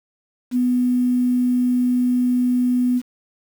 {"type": "tone", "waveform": "sine", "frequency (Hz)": 248.1, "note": "B3", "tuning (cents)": 8, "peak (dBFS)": -15, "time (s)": [0.51, 3.02], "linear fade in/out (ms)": 50, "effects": ["7-bit"]}